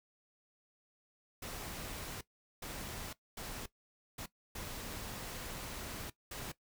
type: noise bursts at uneven times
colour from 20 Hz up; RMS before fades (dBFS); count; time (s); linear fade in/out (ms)
pink; -44; 6; 1.42-2.21 / 2.62-3.13 / 3.37-3.66 / 4.18-4.26 / 4.55-6.1 / 6.31-6.52; 5
effects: noise-tail reverb RT60 0.1 s tail -17 dB re dry